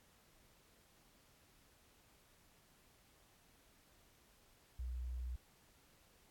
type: tone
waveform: sine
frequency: 61.74 Hz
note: B1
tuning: in tune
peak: -40 dBFS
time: 4.79-5.36 s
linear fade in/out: 5 ms
effects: pink hiss -69 dBFS RMS until 6.3 s + AAC 64 kbps